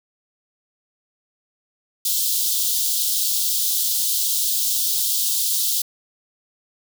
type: high-pass noise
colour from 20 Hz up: white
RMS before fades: -21 dBFS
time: 2.05-5.82 s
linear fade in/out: 5 ms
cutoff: 3300 Hz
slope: 48 dB/octave
effects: none